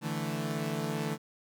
sawtooth chord, D suspended second, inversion none, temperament equal, 146.83 / 164.81 / 220 Hz, D3 / E3 / A3, 0 / 0 / 0 cents, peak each -32 dBFS, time 0.01-1.18 s, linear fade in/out 50 ms, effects none

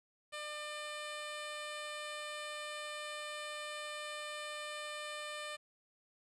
10% pulse tone, 599 Hz, D5, 34 cents sharp, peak -33 dBFS, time 0.32-5.57 s, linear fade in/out 20 ms, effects resampled to 22050 Hz + 11-bit

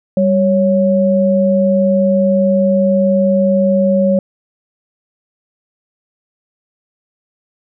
sine tone pair together, 196.01 / 554.4 Hz, G3 / C#5, 0 / 0 cents, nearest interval octave + tritone, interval 1800 cents, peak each -12 dBFS, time 0.17-4.19 s, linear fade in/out 2 ms, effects none

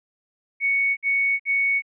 sine tone bursts, 2223 Hz, C#7, 4 cents sharp, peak -18 dBFS, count 3, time 0.6-1.822 s, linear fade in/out 50 ms, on 370 ms, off 56 ms, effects none

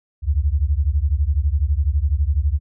sine beating tone pair, 67.4 / 79.4 Hz, C#2 / D#2, -48 / +36 cents, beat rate 12 Hz, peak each -18 / -19 dBFS, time 0.22-2.6 s, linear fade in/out 50 ms, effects none

